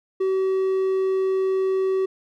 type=tone; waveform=triangle; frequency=380.6 Hz; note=F#4; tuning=49 cents sharp; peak=-17 dBFS; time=0.2-2.06 s; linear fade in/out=10 ms; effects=none